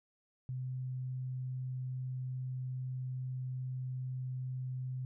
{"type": "tone", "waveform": "sine", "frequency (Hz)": 128.4, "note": "C3", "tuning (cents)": -32, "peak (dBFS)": -36, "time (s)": [0.49, 5.05], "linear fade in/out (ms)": 0, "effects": []}